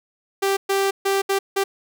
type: tone bursts at uneven times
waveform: sawtooth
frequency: 392 Hz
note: G4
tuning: in tune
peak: -14 dBFS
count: 5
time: 0.42-0.57 / 0.69-0.91 / 1.05-1.22 / 1.29-1.39 / 1.56-1.64 s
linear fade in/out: 10 ms
effects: none